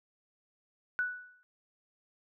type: tone with exponential decay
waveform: sine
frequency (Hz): 1480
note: F#6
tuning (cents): 0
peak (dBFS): -26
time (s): 0.99-1.43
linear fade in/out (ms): 0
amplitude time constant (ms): 94
effects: none